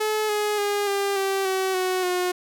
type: tone with pitch steps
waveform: sawtooth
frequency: 429.6 / 419.1 / 408.8 / 398.8 / 389 / 379.4 / 370.1 / 361 Hz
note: A4 / G#4 / G#4 / G4 / G4 / F#4 / F#4 / F#4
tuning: -41 / +16 / -27 / +30 / -13 / +43 / 0 / -43 cents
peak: -18 dBFS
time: 0-2.32 s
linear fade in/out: 10 ms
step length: 290 ms
effects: none